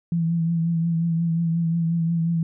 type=tone with vibrato; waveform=sine; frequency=166.6 Hz; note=E3; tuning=19 cents sharp; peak=-19 dBFS; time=0.12-2.43 s; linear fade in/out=2 ms; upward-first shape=triangle; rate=5.6 Hz; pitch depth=40 cents each way; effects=none